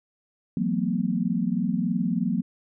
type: tone cluster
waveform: sine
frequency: 166.1 / 184.8 / 225.7 / 248.7 Hz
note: E3 / F#3 / A3 / B3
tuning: +13 / -2 / +44 / +12 cents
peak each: -31 / -26 / -27 / -29 dBFS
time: 0.57-2.42 s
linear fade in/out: 2 ms
effects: none